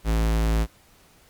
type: tone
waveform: square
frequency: 55 Hz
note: A1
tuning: in tune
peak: -20 dBFS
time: 0.04-0.67 s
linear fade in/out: 50 ms
effects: pink hiss -56 dBFS RMS until 1.29 s + Opus 48 kbps